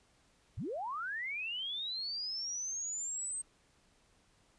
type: linear sweep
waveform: sine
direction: up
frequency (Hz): 62.8 to 8372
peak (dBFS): -36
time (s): 0.57-3.42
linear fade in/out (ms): 10
effects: pink hiss -69 dBFS RMS until 4.58 s + resampled to 22050 Hz